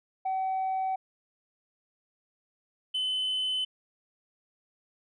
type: tone pair in turn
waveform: sine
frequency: 760 / 3033 Hz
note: F#5 / F#7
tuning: +46 / +42 cents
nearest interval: 2 octaves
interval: 2396 cents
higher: second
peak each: -25 dBFS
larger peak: neither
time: 0.25-0.96 / 2.94-3.65 s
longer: neither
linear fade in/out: 10 ms
effects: tanh soft clip ceiling -25 dBFS